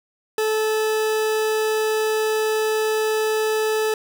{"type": "tone", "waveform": "40% pulse", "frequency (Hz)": 434.6, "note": "A4", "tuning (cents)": -21, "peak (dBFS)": -18, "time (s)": [0.38, 3.94], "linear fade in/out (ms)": 2, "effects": []}